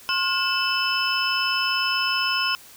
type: tone cluster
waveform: sine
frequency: 1067 / 1431 / 2633 / 3005 / 5220 Hz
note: C6 / F6 / E7 / F#7 / E8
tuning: +34 / +42 / -3 / +26 / -18 cents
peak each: -27 dBFS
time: 0.09-2.55 s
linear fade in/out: 0 ms
effects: white hiss -47 dBFS RMS until 2.76 s